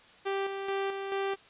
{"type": "tone with tremolo", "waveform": "sawtooth", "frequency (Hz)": 392, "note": "G4", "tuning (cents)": 0, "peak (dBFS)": -25, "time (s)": [0.25, 1.36], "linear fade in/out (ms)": 20, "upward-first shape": "square", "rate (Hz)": 2.3, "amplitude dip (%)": 45, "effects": ["white hiss -56 dBFS RMS until 1.49 s", "resampled to 8000 Hz"]}